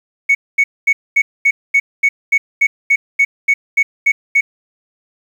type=tone bursts; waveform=sine; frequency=2221 Hz; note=C#7; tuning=3 cents sharp; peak=-6 dBFS; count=15; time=0.29-4.41 s; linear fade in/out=10 ms; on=60 ms; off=230 ms; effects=tanh soft clip ceiling -5 dBFS + 7-bit